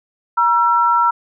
sine tone pair together, 951 / 1344.9 Hz, A#5 / E6, +34 / +34 cents, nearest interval tritone, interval 600 cents, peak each -14 dBFS, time 0.37-1.11 s, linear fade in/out 10 ms, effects none

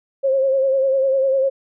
sine tone with vibrato, 536 Hz, C5, 42 cents sharp, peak -14 dBFS, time 0.23-1.5 s, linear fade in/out 20 ms, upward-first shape triangle, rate 10 Hz, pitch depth 53 cents each way, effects none

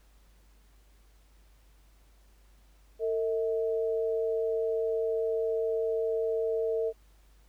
sine tone pair together, 452.5 / 640 Hz, A4 / D#5, +48 / +49 cents, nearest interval tritone, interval 601 cents, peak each -27 / -34 dBFS, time 2.99-6.93 s, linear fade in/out 50 ms, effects added 50 Hz sine -57 dBFS peak until 7.48 s + pink hiss -67 dBFS RMS until 7.48 s

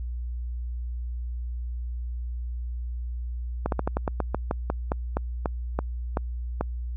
slowing click train, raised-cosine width 1 ms, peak -11 dBFS, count 16, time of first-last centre 3.66-6.61 s, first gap 62 ms, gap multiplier 1.15, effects added 60 Hz sine -29 dBFS peak until 6.96 s

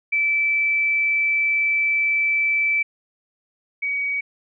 sine tone pair in turn, 2319 / 2262 Hz, D7 / C#7, -22 / +34 cents, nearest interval unison, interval 44 cents, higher first, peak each -17 / -21 dBFS, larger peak first, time 0.12-2.83 / 3.82-4.21 s, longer first, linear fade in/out 10 ms, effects none

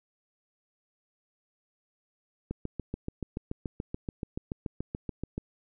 click train, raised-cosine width 3 ms, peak -20 dBFS, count 21, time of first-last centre 2.51-5.379 s, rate 6.97 Hz, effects none

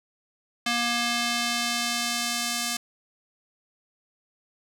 square tone with band-pass filter sweep, 237.5 Hz, A#3, 33 cents sharp, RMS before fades -27 dBFS, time 0.66-2.77 s, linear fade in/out 5 ms, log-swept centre 3300 to 6800 Hz, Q 0.75, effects none

